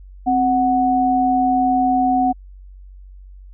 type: tone pair together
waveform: sine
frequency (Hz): 261.6 / 740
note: C4 / F#5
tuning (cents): 0 / 0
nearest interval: octave + tritone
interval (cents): 1800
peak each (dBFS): -18 / -15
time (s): 0.26-2.33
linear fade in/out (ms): 20
effects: added 47 Hz sine -37 dBFS peak until 3.53 s